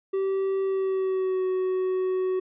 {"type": "tone with pitch glide", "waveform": "triangle", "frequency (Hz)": [386.6, 372.4], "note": ["G4", "F#4"], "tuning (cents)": [-24, 11], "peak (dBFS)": -21, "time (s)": [0.13, 2.4], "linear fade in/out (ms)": 10, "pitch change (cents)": -65, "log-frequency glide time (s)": [0.63, 1.45], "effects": ["resampled to 8000 Hz"]}